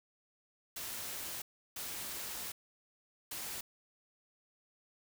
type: noise bursts at uneven times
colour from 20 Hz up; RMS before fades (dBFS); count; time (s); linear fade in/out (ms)
white; -42; 3; 0.76-1.42 / 1.76-2.52 / 3.31-3.61; 5
effects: none